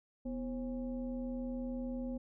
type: tone with frequency modulation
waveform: sine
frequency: 246.9 Hz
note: B3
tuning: in tune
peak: -36 dBFS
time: 0.25-2.18 s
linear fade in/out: 10 ms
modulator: 287 Hz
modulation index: 0.76
effects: none